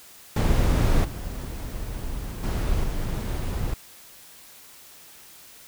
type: noise with level steps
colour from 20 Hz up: brown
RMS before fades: -19 / -32 / -24 / -27 dBFS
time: 0.36-3.74 s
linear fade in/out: 5 ms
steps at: 1.04 / 2.43 / 2.83 s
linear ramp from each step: 10 ms
effects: white hiss -48 dBFS RMS until 5.67 s